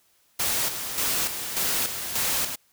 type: noise with tremolo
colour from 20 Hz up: white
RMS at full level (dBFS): -25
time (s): 0.39-2.56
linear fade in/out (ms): 10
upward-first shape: square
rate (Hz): 1.7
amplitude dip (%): 55
effects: white hiss -64 dBFS RMS until 2.72 s